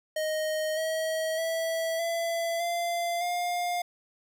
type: tone with pitch steps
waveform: square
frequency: 622.3 / 638.3 / 654.7 / 671.6 / 688.9 / 706.6 Hz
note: D#5 / D#5 / E5 / E5 / F5 / F5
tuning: 0 / +44 / -12 / +32 / -24 / +20 cents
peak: -28 dBFS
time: 0.16-3.82 s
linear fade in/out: 5 ms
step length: 610 ms
effects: none